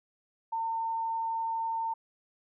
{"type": "tone", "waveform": "sine", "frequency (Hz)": 906, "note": "A#5", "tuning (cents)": -50, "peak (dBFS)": -29, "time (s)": [0.52, 1.94], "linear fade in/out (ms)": 10, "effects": []}